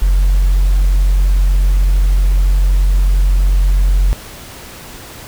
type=tone; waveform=sine; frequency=45.79 Hz; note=F#1; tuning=17 cents flat; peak=-6 dBFS; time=0.02-4.13 s; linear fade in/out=0 ms; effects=tanh soft clip ceiling -6 dBFS + pink hiss -33 dBFS RMS until 5.27 s